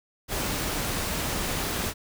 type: noise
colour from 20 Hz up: pink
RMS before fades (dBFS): -29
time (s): 0.28-1.94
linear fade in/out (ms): 50
effects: none